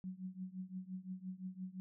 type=tone with tremolo; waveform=sine; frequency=185.9 Hz; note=F#3; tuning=8 cents sharp; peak=-39 dBFS; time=0.04-1.8 s; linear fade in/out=0 ms; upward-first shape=triangle; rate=5.8 Hz; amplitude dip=95%; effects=none